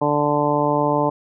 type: harmonic tone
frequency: 147 Hz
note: D3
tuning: 2 cents sharp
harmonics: 1 / 2 / 3 / 4 / 5 / 6 / 7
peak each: -26 / -23 / -24 / -22 / -28 / -22 / -25 dBFS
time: 0.01-1.1 s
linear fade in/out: 10 ms
effects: none